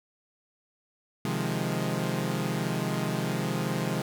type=chord; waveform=sawtooth; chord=F minor seventh; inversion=second; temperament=equal; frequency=130.81 / 155.56 / 174.61 / 207.7 Hz; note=C3 / Eb3 / F3 / Ab3; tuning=0 / 0 / 0 / 0 cents; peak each=-29 dBFS; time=1.25-4.02 s; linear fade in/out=2 ms; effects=none